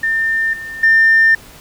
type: tone with level steps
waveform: sine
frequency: 1800 Hz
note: A6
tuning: 39 cents sharp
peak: -13 / -25 / -6 dBFS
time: 0.03-1.35 s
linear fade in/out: 5 ms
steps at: 0.53 / 0.83 s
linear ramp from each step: 5 ms
effects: tanh soft clip ceiling -3 dBFS + pink hiss -40 dBFS RMS until 1.6 s